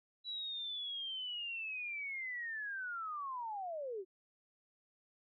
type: linear sweep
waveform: sine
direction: down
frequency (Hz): 3951 to 354.9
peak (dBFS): -39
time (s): 0.24-4.05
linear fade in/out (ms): 50
effects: none